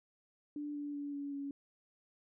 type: tone with pitch steps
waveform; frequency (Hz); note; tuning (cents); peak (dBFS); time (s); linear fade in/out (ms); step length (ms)
sine; 293.7 / 290.3 / 287 / 283.7 / 280.4; D4 / D4 / D4 / C#4 / C#4; 0 / -20 / -40 / +40 / +20; -38; 0.56-1.51; 2; 190
effects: none